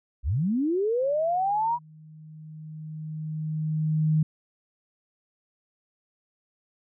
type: linear sweep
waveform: sine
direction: up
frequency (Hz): 49.04 to 976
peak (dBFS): -22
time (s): 0.23-1.79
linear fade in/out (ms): 50
type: tone with exponential growth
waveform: sine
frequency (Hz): 155.56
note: D#3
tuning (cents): 0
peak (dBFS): -18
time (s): 1.01-4.23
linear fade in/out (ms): 5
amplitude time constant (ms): 700
effects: none